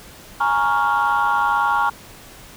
sine chord, Bb minor seventh, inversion third, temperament equal, 830.6 / 932.3 / 1108.7 / 1396.9 Hz, Ab5 / Bb5 / Db6 / F6, 0 / 0 / 0 / 0 cents, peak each -20 dBFS, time 0.4-1.9 s, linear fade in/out 10 ms, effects tanh soft clip ceiling -10 dBFS + pink hiss -42 dBFS RMS until 2.56 s

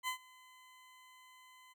20% pulse tone with ADSR envelope, 1020 Hz, C6, 44 cents flat, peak -29 dBFS, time 0.03-1.74 s, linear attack 48 ms, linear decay 98 ms, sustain -24 dB, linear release 23 ms, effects none

